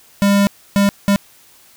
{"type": "tone bursts at uneven times", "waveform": "square", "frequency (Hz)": 200.5, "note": "G3", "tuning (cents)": 39, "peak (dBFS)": -11, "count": 3, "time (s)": [[0.22, 0.47], [0.76, 0.89], [1.08, 1.16]], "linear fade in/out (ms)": 0, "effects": ["white hiss -48 dBFS RMS until 1.76 s"]}